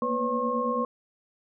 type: tone cluster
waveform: sine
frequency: 230.6 / 239.6 / 499.6 / 562 / 1077 Hz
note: A#3 / A#3 / B4 / C#5 / C6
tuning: -19 / +48 / +20 / +24 / +50 cents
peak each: -35 / -32 / -29 / -36 / -28 dBFS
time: 0.02-0.85 s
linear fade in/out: 2 ms
effects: none